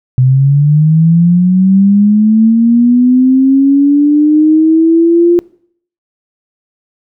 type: linear sweep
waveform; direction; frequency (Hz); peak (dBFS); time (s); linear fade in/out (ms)
sine; up; 126.2 to 349.2; -4; 0.18-5.39; 0
effects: noise-tail reverb RT60 0.6 s tail -23 dB re dry